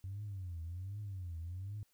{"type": "tone with vibrato", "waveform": "sine", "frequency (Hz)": 92.5, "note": "F#2", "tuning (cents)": 0, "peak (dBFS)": -39, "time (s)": [0.04, 1.83], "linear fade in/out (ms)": 0, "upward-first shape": "triangle", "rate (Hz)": 1.3, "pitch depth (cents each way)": 240, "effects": ["tanh soft clip ceiling -36 dBFS", "white hiss -75 dBFS RMS until 1.93 s"]}